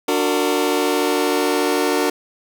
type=chord; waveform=sawtooth; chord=D augmented; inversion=none; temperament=just; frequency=293.7 / 367.1 / 458.9 Hz; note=D4 / F#4 / A#4; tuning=0 / -14 / -27 cents; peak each=-17 dBFS; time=0.08-2.1 s; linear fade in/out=5 ms; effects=none